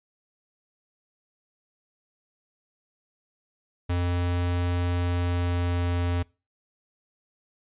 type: tone with pitch glide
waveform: square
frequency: 88.1 to 87.54 Hz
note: F2 to F2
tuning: +16 to +5 cents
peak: -24 dBFS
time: 3.89-6.23 s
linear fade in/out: 10 ms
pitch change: -11 cents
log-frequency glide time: 4.88-6.01 s
effects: noise-tail reverb RT60 0.3 s tail -24 dB re dry + resampled to 8000 Hz